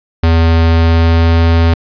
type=tone with pitch glide; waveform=square; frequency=82.41 to 83.18 Hz; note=E2 to E2; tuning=0 to +16 cents; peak=-7 dBFS; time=0.23-1.74 s; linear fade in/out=5 ms; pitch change=+16 cents; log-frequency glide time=0.63-1.45 s; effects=resampled to 11025 Hz